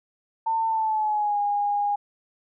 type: tone with pitch glide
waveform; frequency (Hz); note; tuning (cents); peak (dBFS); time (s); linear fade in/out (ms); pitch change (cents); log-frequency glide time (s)
sine; 898 to 818.7; A5 to G#5; +35 to -25; -21; 0.46-1.96; 10; -160; 0.67-1.39
effects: none